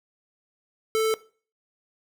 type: tone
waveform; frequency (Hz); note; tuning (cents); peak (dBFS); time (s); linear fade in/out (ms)
square; 440.5; A4; +2; -21; 0.95-1.14; 0
effects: noise-tail reverb RT60 0.4 s tail -19 dB re dry